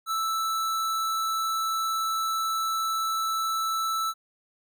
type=tone; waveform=square; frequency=1318.5 Hz; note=E6; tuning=in tune; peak=-26 dBFS; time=0.06-4.14 s; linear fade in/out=50 ms; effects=none